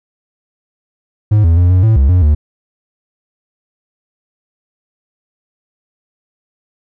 triangle tone with pitch steps, 106 / 83 / 88.4 / 91.7 / 110.8 / 67.7 / 90.3 / 74.9 Hz, G#2 / E2 / F2 / F#2 / A2 / C#2 / F#2 / D2, +36 / +12 / +22 / -15 / +13 / -40 / -42 / +35 cents, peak -4 dBFS, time 1.31-2.35 s, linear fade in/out 10 ms, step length 130 ms, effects none

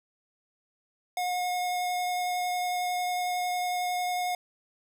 square tone with vibrato, 721 Hz, F#5, 45 cents flat, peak -28 dBFS, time 1.17-4.35 s, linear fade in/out 2 ms, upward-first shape triangle, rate 11 Hz, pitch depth 10 cents each way, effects none

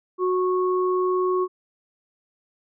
sine tone pair together, 367.4 / 1101 Hz, F#4 / C#6, -12 / -12 cents, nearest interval octave + perfect fifth, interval 1900 cents, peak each -20 / -26 dBFS, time 0.18-1.48 s, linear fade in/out 50 ms, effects none

